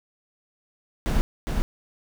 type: noise with echo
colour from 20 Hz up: brown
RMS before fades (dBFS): -21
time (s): 1.06-1.21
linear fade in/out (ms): 0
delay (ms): 410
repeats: 1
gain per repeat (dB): -3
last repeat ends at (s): 1.62
effects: none